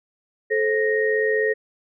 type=tone cluster; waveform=sine; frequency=433.3 / 529 / 1865 Hz; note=A4 / C5 / A#6; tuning=-27 / +19 / 0 cents; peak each=-20 / -26 / -23 dBFS; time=0.5-1.54 s; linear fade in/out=20 ms; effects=none